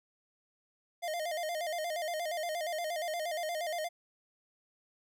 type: tone with vibrato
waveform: square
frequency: 656 Hz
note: E5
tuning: 9 cents flat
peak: -34 dBFS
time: 1.02-3.89 s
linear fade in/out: 20 ms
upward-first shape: square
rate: 8.5 Hz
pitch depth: 100 cents each way
effects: none